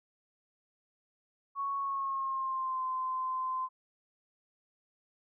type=tone with pitch glide; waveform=sine; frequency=1108.7 to 1034.5 Hz; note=C#6 to C6; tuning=0 to -20 cents; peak=-31 dBFS; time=1.55-3.69 s; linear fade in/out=50 ms; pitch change=-120 cents; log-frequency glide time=1.78-2.83 s; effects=none